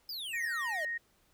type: exponential sweep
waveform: square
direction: down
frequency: 5150 to 581 Hz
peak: -38 dBFS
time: 0.09-0.85 s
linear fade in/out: 2 ms
type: tone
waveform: sine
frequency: 1864.7 Hz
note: A#6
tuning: in tune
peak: -33 dBFS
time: 0.33-0.98 s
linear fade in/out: 10 ms
effects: pink hiss -69 dBFS RMS until 1.33 s